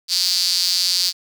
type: tone with high-pass filter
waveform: sawtooth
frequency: 180.5 Hz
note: F#3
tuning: 43 cents flat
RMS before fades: -19 dBFS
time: 0.08-1.13 s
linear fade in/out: 50 ms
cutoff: 4600 Hz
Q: 7
effects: none